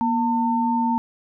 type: tone pair together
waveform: sine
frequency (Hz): 238.2 / 901.1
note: A#3 / A5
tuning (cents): +38 / +41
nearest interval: octave + major seventh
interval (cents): 2303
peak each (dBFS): -21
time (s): 0.01-0.98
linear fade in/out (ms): 0
effects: none